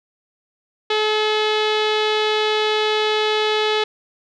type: tone with low-pass filter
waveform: sawtooth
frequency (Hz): 428.8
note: A4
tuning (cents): -45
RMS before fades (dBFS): -19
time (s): 0.9-3.84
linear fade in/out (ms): 5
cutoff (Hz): 3600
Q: 3.2
effects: none